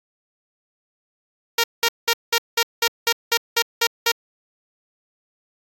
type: tone bursts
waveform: 5% pulse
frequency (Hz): 464.6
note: A#4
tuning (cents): -6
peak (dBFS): -4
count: 11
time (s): 1.58-4.118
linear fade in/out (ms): 5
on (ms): 58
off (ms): 190
effects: AAC 64 kbps